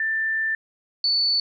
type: tone pair in turn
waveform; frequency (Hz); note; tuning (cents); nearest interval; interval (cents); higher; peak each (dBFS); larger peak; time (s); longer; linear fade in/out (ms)
sine; 1777 / 4478; A6 / C#8; +17 / +17; octave + major third; 1600; second; -21 / -18; second; 0-0.55 / 1.04-1.4; first; 2
effects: none